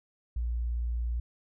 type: tone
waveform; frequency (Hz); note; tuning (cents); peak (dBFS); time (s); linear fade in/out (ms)
sine; 58.9; A#1; +19; -28; 0.36-1.2; 5
effects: none